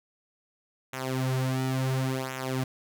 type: tone with flanger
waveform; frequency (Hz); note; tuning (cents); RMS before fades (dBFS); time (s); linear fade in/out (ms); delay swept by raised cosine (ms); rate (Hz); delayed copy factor
sawtooth; 130.81; C3; 0; -29; 0.93-2.64; 5; 0.21 to 5.81; 0.71; -0.8
effects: none